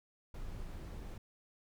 brown noise, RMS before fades -44 dBFS, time 0.34-1.18 s, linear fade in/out 5 ms, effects none

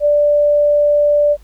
sine tone, 587.3 Hz, D5, in tune, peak -9 dBFS, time 0-1.37 s, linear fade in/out 50 ms, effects added 50 Hz sine -40 dBFS peak until 1.43 s + pink hiss -54 dBFS RMS until 1.43 s

